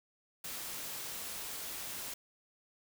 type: noise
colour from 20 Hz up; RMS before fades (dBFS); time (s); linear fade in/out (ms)
white; -42; 0.44-2.14; 5
effects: none